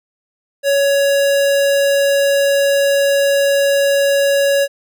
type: tone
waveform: square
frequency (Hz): 559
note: C#5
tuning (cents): +14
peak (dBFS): -12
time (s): 0.63-4.68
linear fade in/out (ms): 50
effects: none